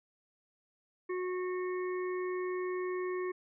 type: harmonic tone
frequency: 365.4 Hz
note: F#4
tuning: 22 cents flat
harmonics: 1 / 3 / 5 / 6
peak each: -33 / -43 / -47 / -49 dBFS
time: 1.09-3.32 s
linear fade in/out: 10 ms
effects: none